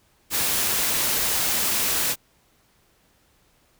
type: noise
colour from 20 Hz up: white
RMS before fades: -23 dBFS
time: 0.3-2.16 s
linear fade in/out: 50 ms
effects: pink hiss -62 dBFS RMS until 3.79 s